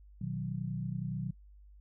sine chord, B major, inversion none, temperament equal, 123.47 / 155.56 / 185 Hz, B2 / D#3 / F#3, 0 / 0 / 0 cents, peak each -38 / -38 / -38 dBFS, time 0.21-1.31 s, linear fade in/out 5 ms, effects noise-tail reverb RT60 0.1 s tail -24 dB re dry + added 50 Hz sine -53 dBFS peak until 1.8 s

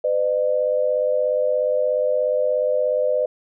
sine tone pair together, 507.1 / 604 Hz, B4 / D5, +46 / +48 cents, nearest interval minor third, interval 302 cents, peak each -20 dBFS, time 0.04-3.26 s, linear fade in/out 5 ms, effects none

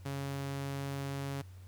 sawtooth tone, 138.59 Hz, C#3, in tune, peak -32 dBFS, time 0.05-1.42 s, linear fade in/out 10 ms, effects added 92 Hz sine -48 dBFS peak until 1.67 s + pink hiss -64 dBFS RMS until 1.67 s

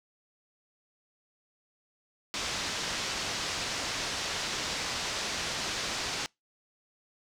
white low-pass noise, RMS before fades -34 dBFS, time 2.34-6.26 s, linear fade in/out 0 ms, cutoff 6100 Hz, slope 24 dB/octave, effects noise-tail reverb RT60 0.2 s tail -26 dB re dry

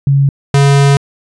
sine / square tone pair in turn, 138.9 / 140.11 Hz, C#3 / C#3, +4 / +19 cents, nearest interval unison, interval 15 cents, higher second, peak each -6 dBFS, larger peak neither, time 0.07-0.29 / 0.54-0.97 s, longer second, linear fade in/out 2 ms, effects resampled to 22050 Hz

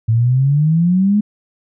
sine exponential sweep, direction up, 110 to 213.2 Hz, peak -10 dBFS, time 0.08-1.21 s, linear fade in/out 10 ms, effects none

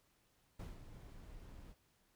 brown noise with ADSR envelope, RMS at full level -45 dBFS, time 0.59-1.75 s, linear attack 8 ms, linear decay 160 ms, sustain -9 dB, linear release 40 ms, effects pink hiss -75 dBFS RMS until 2.15 s

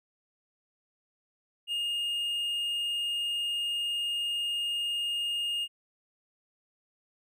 triangle tone, 2839 Hz, F7, 28 cents sharp, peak -27 dBFS, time 1.67-5.68 s, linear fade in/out 50 ms, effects none

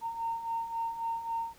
sine beating tone pair, 914 / 917.7 Hz, A#5 / A#5, -34 / -27 cents, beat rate 3.7 Hz, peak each -38 / -32 dBFS, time 0.01-1.54 s, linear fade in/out 50 ms, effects tanh soft clip ceiling -24 dBFS + pink hiss -59 dBFS RMS until 1.58 s

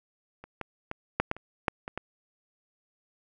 clicks, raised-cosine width 0.5 ms, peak -29 / -19 / -19 / -8 / -12 / -28 / -9 / -21 / -18 dBFS, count 9, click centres 0.44 / 0.613 / 0.914 / 1.2 / 1.314 / 1.366 / 1.682 / 1.879 / 1.976 s, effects none

